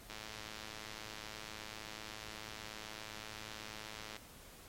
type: click train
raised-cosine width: 0.2 ms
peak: -28 dBFS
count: 440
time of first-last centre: 0.1-4.165 s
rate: 108 Hz
effects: pink hiss -56 dBFS RMS until 4.68 s + MP3 64 kbps